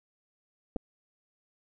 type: clicks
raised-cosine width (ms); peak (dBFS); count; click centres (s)
2; -20; 2; 0.761 / 0.765
effects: none